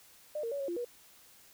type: tone with pitch steps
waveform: sine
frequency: 603 / 461.2 / 564 / 550 / 345.9 / 482.5 Hz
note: D5 / A#4 / C#5 / C#5 / F4 / B4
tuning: +46 / -19 / +30 / -14 / -17 / -40 cents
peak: -33 dBFS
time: 0.35-0.848 s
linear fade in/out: 5 ms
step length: 83 ms
effects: white hiss -59 dBFS RMS until 1.53 s